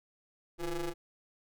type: ring-modulated tone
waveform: 40% pulse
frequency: 167.5 Hz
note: E3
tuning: 28 cents sharp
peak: -29 dBFS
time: 0.58-0.94 s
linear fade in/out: 50 ms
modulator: 180 Hz
effects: none